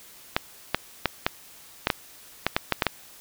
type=clicks; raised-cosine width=0.3 ms; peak=-4 dBFS; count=11; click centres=0.365 / 0.746 / 1.057 / 1.265 / 1.871 / 1.902 / 2.466 / 2.565 / 2.723 / 2.822 / 2.867 s; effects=white hiss -49 dBFS RMS until 3.2 s